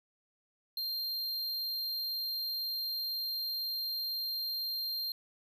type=tone; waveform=square; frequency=4186 Hz; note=C8; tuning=in tune; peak=-34 dBFS; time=0.77-5.12 s; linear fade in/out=2 ms; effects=none